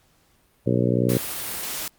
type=harmonic tone; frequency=61 Hz; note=B1; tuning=21 cents flat; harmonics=2 / 3 / 4 / 5 / 6 / 7 / 8 / 9; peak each=-23 / -25 / -26 / -27 / -28 / -28 / -29 / -30 dBFS; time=0.66-1.18 s; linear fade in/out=10 ms
type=noise; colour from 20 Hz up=white; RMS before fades=-30 dBFS; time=1.09-1.88 s; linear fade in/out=2 ms
effects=pink hiss -62 dBFS RMS until 1.98 s + Opus 48 kbps